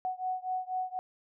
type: beating tone pair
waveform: sine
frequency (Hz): 740 / 744.1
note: F#5 / F#5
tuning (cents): 0 / +10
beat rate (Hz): 4.1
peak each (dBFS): -34 / -35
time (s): 0.05-0.99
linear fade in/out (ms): 0
effects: none